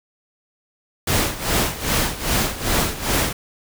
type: noise with tremolo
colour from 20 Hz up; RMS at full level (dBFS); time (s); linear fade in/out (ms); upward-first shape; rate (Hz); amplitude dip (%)
pink; -18; 1.07-3.33; 5; sine; 2.5; 80
effects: none